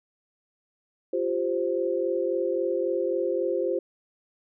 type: chord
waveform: sine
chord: F suspended second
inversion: none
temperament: just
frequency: 349.2 / 392.9 / 523.8 Hz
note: F4 / G4 / C5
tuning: 0 / +4 / +2 cents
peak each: -28 / -29 / -27 dBFS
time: 1.13-3.79 s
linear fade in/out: 5 ms
effects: none